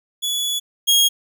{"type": "tone pair in turn", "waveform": "sawtooth", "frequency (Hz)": [3409, 3274], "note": ["G#7", "G#7"], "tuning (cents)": [45, -25], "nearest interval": "minor second", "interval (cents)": 70, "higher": "first", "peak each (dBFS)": [-17, -9], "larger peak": "second", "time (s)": [[0.22, 0.6], [0.87, 1.09]], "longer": "first", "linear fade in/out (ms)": 20, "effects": []}